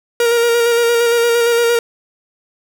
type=tone with vibrato; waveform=45% pulse; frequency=470 Hz; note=A#4; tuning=14 cents sharp; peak=-11 dBFS; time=0.2-1.79 s; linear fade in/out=2 ms; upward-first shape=square; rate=8.7 Hz; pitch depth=19 cents each way; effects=none